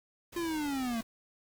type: noise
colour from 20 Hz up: pink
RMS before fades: -49 dBFS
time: 0.32-1.03 s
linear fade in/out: 10 ms
type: linear sweep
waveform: square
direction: down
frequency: 349.2 to 221.3 Hz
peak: -32 dBFS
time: 0.36-1.01 s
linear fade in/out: 5 ms
effects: none